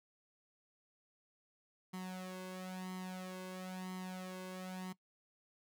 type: tone with flanger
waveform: sawtooth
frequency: 185 Hz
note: F#3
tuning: in tune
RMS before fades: -45 dBFS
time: 1.93-4.93 s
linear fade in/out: 10 ms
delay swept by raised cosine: 0.97 to 1.92 ms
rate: 1 Hz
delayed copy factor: +0.75
effects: noise-tail reverb RT60 0.1 s tail -20 dB re dry